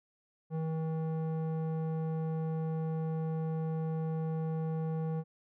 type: tone with low-pass filter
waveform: square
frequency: 160 Hz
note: D#3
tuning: 49 cents sharp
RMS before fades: -34 dBFS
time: 0.5-5.24 s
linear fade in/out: 50 ms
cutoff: 710 Hz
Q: 0.93
effects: none